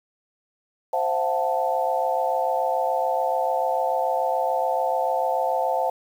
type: chord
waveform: sine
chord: F# half-diminished seventh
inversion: second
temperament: equal with one note detuned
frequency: 523.3 / 673.1 / 740 / 880 Hz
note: C5 / E5 / F#5 / A5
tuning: 0 / +36 / 0 / 0 cents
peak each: -26 dBFS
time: 0.93-5.9 s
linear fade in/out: 5 ms
effects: 8-bit